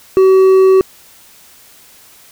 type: tone with hard clipping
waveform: triangle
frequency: 379.7 Hz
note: F#4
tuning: 45 cents sharp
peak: -6 dBFS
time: 0.17-0.81 s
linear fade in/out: 0 ms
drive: 7 dB
effects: white hiss -43 dBFS RMS until 2.31 s